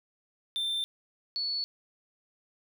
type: tone pair in turn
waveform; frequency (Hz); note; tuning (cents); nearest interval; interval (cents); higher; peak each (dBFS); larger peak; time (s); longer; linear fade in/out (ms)
triangle / sine; 3569 / 4426; A7 / C#8; +24 / -3; major third; 373; second; -27 / -29; first; 0.56-0.84 / 1.36-1.64; neither; 0
effects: none